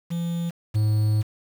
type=tone pair in turn; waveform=triangle; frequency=170 / 107.09 Hz; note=F3 / A2; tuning=-46 / -46 cents; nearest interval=minor sixth; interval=800 cents; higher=first; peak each=-22 / -16 dBFS; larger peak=second; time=0.1-0.51 / 0.74-1.23 s; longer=second; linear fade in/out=20 ms; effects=7-bit